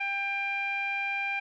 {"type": "tone with low-pass filter", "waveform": "sawtooth", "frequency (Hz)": 795, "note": "G5", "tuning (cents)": 24, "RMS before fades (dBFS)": -31, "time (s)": [0, 1.4], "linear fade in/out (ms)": 10, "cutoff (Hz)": 2300, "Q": 8, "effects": []}